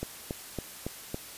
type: click train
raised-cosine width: 2 ms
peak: -19 dBFS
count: 5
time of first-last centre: 0.03-1.144 s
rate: 3.59 Hz
effects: white hiss -45 dBFS RMS until 1.37 s + resampled to 32000 Hz